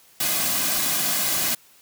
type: noise with comb filter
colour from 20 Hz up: white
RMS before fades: -23 dBFS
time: 0.2-1.55 s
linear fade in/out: 5 ms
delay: 2.2 ms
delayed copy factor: -0.6
effects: white hiss -54 dBFS RMS until 1.81 s + high-pass 80 Hz 12 dB/octave